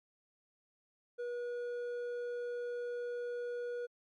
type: tone with hard clipping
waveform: sine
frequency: 483.4 Hz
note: B4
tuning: 37 cents flat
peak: -38 dBFS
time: 1.18-3.87 s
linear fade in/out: 20 ms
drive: 5 dB
effects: MP3 48 kbps